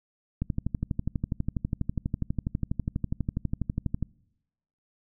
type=click train; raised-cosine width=5 ms; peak=-15 dBFS; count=45; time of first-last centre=0.42-4.027 s; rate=12.2 Hz; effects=noise-tail reverb RT60 0.9 s tail -26 dB re dry